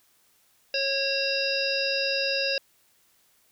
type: harmonic tone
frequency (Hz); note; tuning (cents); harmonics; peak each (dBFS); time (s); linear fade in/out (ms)
547; C#5; -23; 1 / 3 / 5 / 7 / 9 / 10; -29 / -34 / -29 / -35 / -29 / -38; 0.74-2.58; 2
effects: white hiss -64 dBFS RMS until 3.51 s